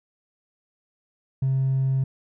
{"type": "tone with hard clipping", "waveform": "sine", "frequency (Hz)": 133.3, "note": "C3", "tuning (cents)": 33, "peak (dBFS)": -20, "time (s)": [1.42, 2.04], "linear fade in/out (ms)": 5, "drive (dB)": 1, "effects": []}